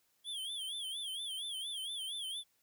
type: tone with vibrato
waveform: square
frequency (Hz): 3292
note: G#7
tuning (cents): -16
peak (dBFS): -39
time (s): 0.24-2.44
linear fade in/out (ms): 50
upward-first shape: sine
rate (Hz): 4.3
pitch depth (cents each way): 130
effects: white hiss -75 dBFS RMS until 2.62 s